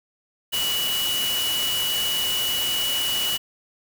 sine tone in noise, 2940 Hz, F#7, 12 cents flat, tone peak -23 dBFS, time 0.52-3.38 s, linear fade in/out 20 ms, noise white, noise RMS -28 dBFS, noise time 0.52-3.38 s, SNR +2 dB, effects none

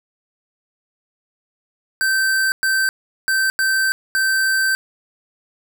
square tone bursts at uneven times, 1552 Hz, G6, 18 cents flat, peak -16 dBFS, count 5, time 2.01-2.52 / 2.63-2.89 / 3.28-3.5 / 3.59-3.92 / 4.15-4.75 s, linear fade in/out 0 ms, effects none

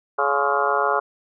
harmonic tone with a mistuned harmonic, 140.6 Hz, C#3, 25 cents sharp, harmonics 3 / 4 / 5 / 6 / 7 / 8 / 9 / 10, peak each -26 / -26 / -26 / -26 / -26 / -26 / -26 / -26 dBFS, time 0.18-1 s, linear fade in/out 10 ms, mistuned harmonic 7, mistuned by +91 cents, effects none

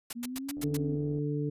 white noise bursts, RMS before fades -37 dBFS, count 6, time 0.1-0.77 s, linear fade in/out 5 ms, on 30 ms, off 98 ms
sine exponential two-way sweep, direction up then down, 233.1 to 293.7 to 263.2 Hz, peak -35 dBFS, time 0.15-0.96 s, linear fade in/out 20 ms, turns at 0.59 s
click train, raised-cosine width 2 ms, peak -36 dBFS, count 52, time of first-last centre 0.57-1.187 s, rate 82.7 Hz
harmonic tone, 146.83 Hz, D3, in tune, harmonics 1 / 2 / 3, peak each -31 / -34 / -36 dBFS, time 0.63-1.5 s, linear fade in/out 10 ms
effects resampled to 32000 Hz

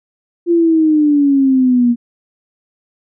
sine exponential sweep, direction down, 347 to 235.8 Hz, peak -8 dBFS, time 0.46-1.96 s, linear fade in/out 50 ms, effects none

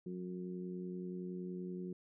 harmonic tone, 90.6 Hz, F#2, 36 cents flat, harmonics 2 / 3 / 4 / 5, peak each -42 / -53 / -45 / -57 dBFS, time 0.06-1.93 s, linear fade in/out 5 ms, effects none

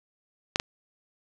clicks, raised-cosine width 0.2 ms, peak -7 dBFS, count 2, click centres 0.559 / 0.599 s, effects none

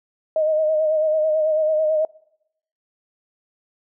sine tone with vibrato, 623 Hz, D#5, 2 cents sharp, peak -16 dBFS, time 0.36-2.05 s, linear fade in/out 2 ms, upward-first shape sine, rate 9.1 Hz, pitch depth 38 cents each way, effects noise-tail reverb RT60 0.8 s tail -25 dB re dry

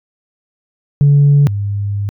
sine tone pair in turn, 143.1 / 101.19 Hz, D3 / G#2, -45 / -45 cents, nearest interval tritone, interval 600 cents, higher first, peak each -4 / -15 dBFS, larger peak first, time 1.01-1.47 / 1.47-2.09 s, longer second, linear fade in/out 0 ms, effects tanh soft clip ceiling -3 dBFS

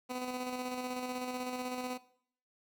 15% pulse tone with tremolo, 251.4 Hz, B3, 31 cents sharp, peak -29 dBFS, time 0.09-1.98 s, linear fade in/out 20 ms, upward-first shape square, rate 16 Hz, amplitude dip 35%, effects noise-tail reverb RT60 0.6 s tail -18 dB re dry

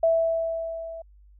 sine tone with level ramp, 658 Hz, E5, 3 cents flat, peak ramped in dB -16 to -35 dBFS, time 0.03-1.02 s, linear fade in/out 5 ms, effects added 50 Hz sine -50 dBFS peak until 1.39 s

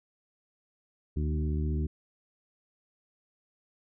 harmonic tone with a mistuned harmonic, 75.3 Hz, D2, 44 cents sharp, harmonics 1 / 2 / 3 / 4 / 5, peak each -28 / -34 / -38 / -40 / -42 dBFS, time 1.16-1.87 s, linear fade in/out 10 ms, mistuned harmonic 2, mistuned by +28 cents, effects none

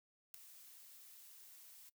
blue noise with ADSR envelope, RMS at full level -44 dBFS, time 0.34-1.9 s, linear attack 3 ms, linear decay 4 ms, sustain -15 dB, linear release 13 ms, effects noise-tail reverb RT60 0.1 s tail -21 dB re dry

